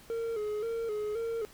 triangle tone with vibrato, 440 Hz, A4, in tune, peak -29 dBFS, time 0.1-1.45 s, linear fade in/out 0 ms, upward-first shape square, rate 1.9 Hz, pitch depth 73 cents each way, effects pink hiss -55 dBFS RMS until 1.53 s

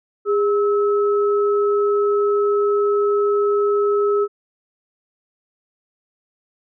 sine tone pair together, 408.9 / 1296.7 Hz, G#4 / E6, -27 / -29 cents, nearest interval octave + minor sixth, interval 1998 cents, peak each -15 / -24 dBFS, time 0.25-4.28 s, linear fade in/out 50 ms, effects none

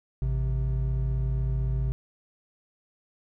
triangle tone pair together, 54.95 / 130.81 Hz, A1 / C3, -2 / 0 cents, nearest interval octave + minor third, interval 1502 cents, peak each -24 / -26 dBFS, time 0.22-1.92 s, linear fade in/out 0 ms, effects none

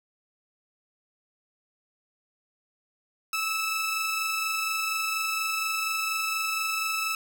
sawtooth tone pair together, 1302.9 / 2630 Hz, E6 / E7, -21 / -5 cents, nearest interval octave, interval 1216 cents, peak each -26 dBFS, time 3.33-7.15 s, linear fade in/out 2 ms, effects none

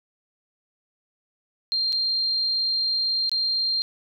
sine tone with dropouts, 4186 Hz, C8, in tune, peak -21 dBFS, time 1.72-3.82 s, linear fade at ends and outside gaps 0 ms, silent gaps 1.923-1.928 / 3.294-3.316 s, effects none

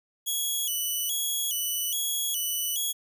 5% pulse tone with vibrato, 3150 Hz, G7, 8 cents sharp, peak -19 dBFS, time 0.26-2.93 s, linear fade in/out 20 ms, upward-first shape square, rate 1.2 Hz, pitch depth 100 cents each way, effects none

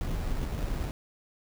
brown noise with sample-and-hold, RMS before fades -31 dBFS, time 0.01-0.91 s, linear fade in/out 0 ms, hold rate 3150 Hz, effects none

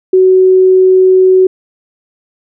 sine tone, 373.7 Hz, F#4, 17 cents sharp, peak -3 dBFS, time 0.13-1.47 s, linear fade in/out 5 ms, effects none

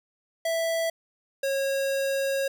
square tone pair in turn, 659.3 / 545.7 Hz, E5 / C#5, 0 / -27 cents, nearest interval minor third, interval 327 cents, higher first, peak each -25 dBFS, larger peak neither, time 0.45-0.9 / 1.43-2.48 s, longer second, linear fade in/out 5 ms, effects none

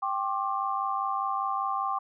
sine chord, G suspended fourth, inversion none, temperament equal with one note detuned, 784 / 1069.7 / 1174.7 Hz, G5 / C6 / D6, 0 / +38 / 0 cents, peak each -31 dBFS, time 0.02-1.99 s, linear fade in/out 10 ms, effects none

